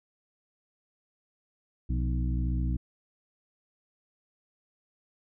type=harmonic tone with a mistuned harmonic; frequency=62.1 Hz; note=B1; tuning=10 cents sharp; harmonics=1 / 2 / 3 / 4 / 5; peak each=-27 / -33 / -37 / -39 / -41 dBFS; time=1.89-2.77 s; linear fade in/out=10 ms; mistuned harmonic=3; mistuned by=-79 cents; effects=none